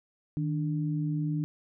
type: tone pair together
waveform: sine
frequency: 155.49 / 293.7 Hz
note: D#3 / D4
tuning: -1 / 0 cents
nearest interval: major seventh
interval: 1101 cents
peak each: -28 / -33 dBFS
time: 0.37-1.44 s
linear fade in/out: 0 ms
effects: none